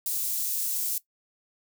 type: high-pass noise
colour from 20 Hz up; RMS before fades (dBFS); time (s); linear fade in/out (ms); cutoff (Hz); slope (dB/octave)
white; -29; 0.06-0.98; 2; 7400; 12
effects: noise-tail reverb RT60 0.1 s tail -17 dB re dry